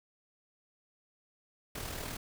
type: noise with amplitude modulation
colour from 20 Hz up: pink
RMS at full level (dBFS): -38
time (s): 1.75-2.17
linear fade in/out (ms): 5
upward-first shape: sine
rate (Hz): 39.5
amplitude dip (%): 50
effects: none